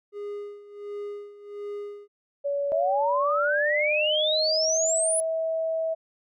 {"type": "tone with tremolo", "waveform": "triangle", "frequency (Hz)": 410.3, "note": "G#4", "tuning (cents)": -21, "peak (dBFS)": -29, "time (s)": [0.12, 2.08], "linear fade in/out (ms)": 50, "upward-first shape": "sine", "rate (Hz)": 1.4, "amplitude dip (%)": 80}
{"type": "tone with pitch glide", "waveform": "sine", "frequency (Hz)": [567, 647.6], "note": ["C#5", "E5"], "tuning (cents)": [39, -31], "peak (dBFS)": -24, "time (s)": [2.44, 5.95], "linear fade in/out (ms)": 20, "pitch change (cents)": 230, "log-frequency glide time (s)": [3, 4.95]}
{"type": "exponential sweep", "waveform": "sine", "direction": "up", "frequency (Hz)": [622.3, 10250], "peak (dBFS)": -23, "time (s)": [2.72, 5.2], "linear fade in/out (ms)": 0}
{"effects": []}